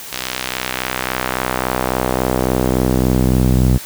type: tone with band-pass filter sweep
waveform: sawtooth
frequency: 63.6 Hz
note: C2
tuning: 48 cents flat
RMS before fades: -17 dBFS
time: 0.12-3.78 s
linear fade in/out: 10 ms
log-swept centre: 4500 to 140 Hz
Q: 0.81
effects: white hiss -32 dBFS RMS until 3.85 s